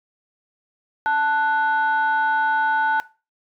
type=tone pair together; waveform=sine; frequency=880 / 1480 Hz; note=A5 / F#6; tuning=0 / 0 cents; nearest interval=major sixth; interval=900 cents; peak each=-18 / -20 dBFS; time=1.06-3 s; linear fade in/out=0 ms; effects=noise-tail reverb RT60 0.3 s tail -19 dB re dry + tanh soft clip ceiling -12 dBFS